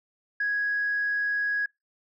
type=tone; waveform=sine; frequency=1661.2 Hz; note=G#6; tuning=in tune; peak=-23 dBFS; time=0.4-1.66 s; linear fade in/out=5 ms; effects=noise-tail reverb RT60 0.2 s tail -26 dB re dry + tanh soft clip ceiling -19 dBFS